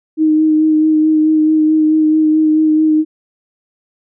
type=tone with vibrato; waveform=sine; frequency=311.1 Hz; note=D#4; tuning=in tune; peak=-8 dBFS; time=0.17-3.05 s; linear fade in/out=50 ms; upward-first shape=sine; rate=4.6 Hz; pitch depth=17 cents each way; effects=none